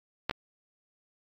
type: clicks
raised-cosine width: 0.3 ms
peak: -11 / -15 dBFS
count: 2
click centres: 0.296 / 0.311 s
effects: AAC 48 kbps